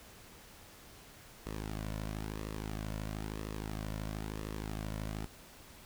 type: tone with flanger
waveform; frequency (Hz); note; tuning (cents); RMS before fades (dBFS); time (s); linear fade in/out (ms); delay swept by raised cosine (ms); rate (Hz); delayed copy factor
sawtooth; 53; G#1; +36; -40; 1.46-5.26; 0; 1.3 to 2.5; 1; -0.6
effects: pink hiss -55 dBFS RMS until 5.85 s